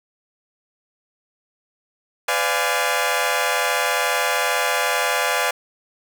15% pulse chord, B diminished seventh, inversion none, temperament equal with one note detuned, 505.1 / 587.3 / 698.5 / 830.6 Hz, B4 / D5 / F5 / Ab5, +39 / 0 / 0 / 0 cents, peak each -18 dBFS, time 2.28-5.51 s, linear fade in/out 5 ms, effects none

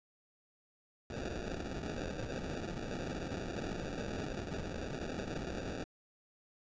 white noise with sample-and-hold, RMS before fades -40 dBFS, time 1.1-5.84 s, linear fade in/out 2 ms, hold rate 1050 Hz, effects resampled to 16000 Hz

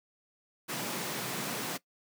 pink high-pass noise, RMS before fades -36 dBFS, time 0.68-1.78 s, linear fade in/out 20 ms, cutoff 130 Hz, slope 48 dB/octave, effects noise-tail reverb RT60 0.1 s tail -19 dB re dry

